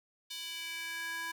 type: tone with high-pass filter sweep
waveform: square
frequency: 330.7 Hz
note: E4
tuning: 6 cents sharp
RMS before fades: -40 dBFS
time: 0.3-1.32 s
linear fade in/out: 10 ms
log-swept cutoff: 3500 to 1300 Hz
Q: 2.5
effects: none